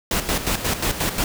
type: noise with tremolo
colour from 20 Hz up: pink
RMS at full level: -21 dBFS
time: 0.11-1.24 s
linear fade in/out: 2 ms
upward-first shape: square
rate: 5.6 Hz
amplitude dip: 65%
effects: none